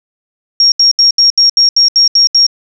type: tone bursts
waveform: sine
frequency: 5570 Hz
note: F8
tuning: 5 cents flat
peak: -4 dBFS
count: 10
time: 0.6-2.466 s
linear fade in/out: 2 ms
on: 120 ms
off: 74 ms
effects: none